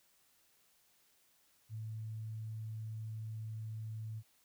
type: tone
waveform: sine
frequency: 110 Hz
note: A2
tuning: in tune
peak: -40 dBFS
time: 1.69-4.23 s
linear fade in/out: 50 ms
effects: white hiss -71 dBFS RMS until 4.44 s